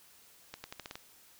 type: accelerating click train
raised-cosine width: 0.2 ms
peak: -24 dBFS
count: 7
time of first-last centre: 0.54-0.955 s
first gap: 100 ms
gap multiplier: 0.85
effects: white hiss -60 dBFS RMS until 1.39 s